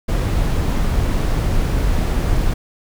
brown noise, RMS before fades -17 dBFS, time 0.08-2.54 s, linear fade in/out 10 ms, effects none

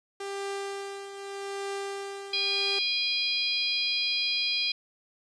sawtooth tone with tremolo, 396.3 Hz, G4, 19 cents sharp, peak -27 dBFS, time 0.2-2.79 s, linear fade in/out 5 ms, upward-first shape triangle, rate 0.82 Hz, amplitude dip 65%
harmonic tone, 814 Hz, G#5, 35 cents flat, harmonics 3 / 4 / 5 / 6, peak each -31 / -31 / -31 / -31 dBFS, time 2.33-4.72 s, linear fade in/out 5 ms
effects resampled to 22050 Hz + 9-bit

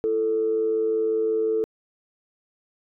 sine tone pair together, 336 / 441.5 Hz, E4 / A4, +33 / +6 cents, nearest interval perfect fourth, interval 473 cents, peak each -29 / -20 dBFS, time 0.04-1.64 s, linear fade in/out 0 ms, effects tanh soft clip ceiling -13 dBFS

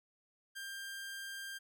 sawtooth tone, 1592 Hz, G6, 26 cents sharp, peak -39 dBFS, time 0.55-1.59 s, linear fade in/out 20 ms, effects none

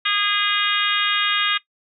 harmonic tone, 410.2 Hz, G#4, 21 cents flat, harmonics 3 / 4 / 5 / 6 / 7 / 8 / 9, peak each -25 / -25 / -25 / -25 / -25 / -25 / -25 dBFS, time 0.05-1.58 s, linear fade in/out 10 ms, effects noise-tail reverb RT60 0.1 s tail -17 dB re dry

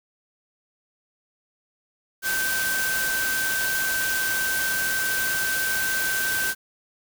sine tone in noise, 1548 Hz, G6, 22 cents flat, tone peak -24 dBFS, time 2.22-6.55 s, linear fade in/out 50 ms, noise white, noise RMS -28 dBFS, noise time 2.22-6.55 s, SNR +1 dB, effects none

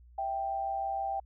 sine tone pair together, 657.6 / 784 Hz, E5 / G5, -4 / 0 cents, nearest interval minor third, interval 304 cents, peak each -38 / -31 dBFS, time 0.18-1.2 s, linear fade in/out 5 ms, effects added 60 Hz sine -53 dBFS peak until 1.25 s

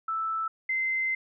sine tone pair in turn, 1318.5 / 2070 Hz, E6 / C7, 0 / -19 cents, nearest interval minor sixth, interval 781 cents, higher second, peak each -27 / -25 dBFS, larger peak second, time 0.08-0.48 / 0.69-1.15 s, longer second, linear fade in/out 5 ms, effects none

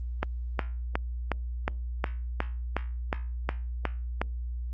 click train, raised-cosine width 0.5 ms, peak -11 dBFS, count 12, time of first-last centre 0.23-4.216 s, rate 2.76 Hz, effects added 60 Hz sine -31 dBFS peak until 4.73 s + Opus 32 kbps

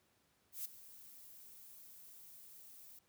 violet noise with ADSR envelope, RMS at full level -41 dBFS, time 0.52-2.99 s, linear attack 130 ms, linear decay 10 ms, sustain -16 dB, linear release 3 ms, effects pink hiss -75 dBFS RMS until 3.08 s + high-pass 80 Hz 12 dB/octave

